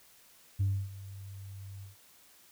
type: tone with ADSR envelope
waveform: sine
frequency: 97.9 Hz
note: G2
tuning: 2 cents flat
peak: -23 dBFS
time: 0.59-1.96 s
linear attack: 17 ms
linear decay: 280 ms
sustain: -19 dB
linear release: 140 ms
effects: tanh soft clip ceiling -23 dBFS + white hiss -60 dBFS RMS until 2.51 s